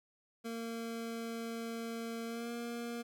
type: tone with pitch glide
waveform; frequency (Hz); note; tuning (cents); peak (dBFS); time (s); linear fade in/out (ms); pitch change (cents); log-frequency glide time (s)
25% pulse; 229.5 to 235.8; A#3 to A#3; -27 to +20; -35; 0.44-3.03; 20; +47; 2.26-2.51
effects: none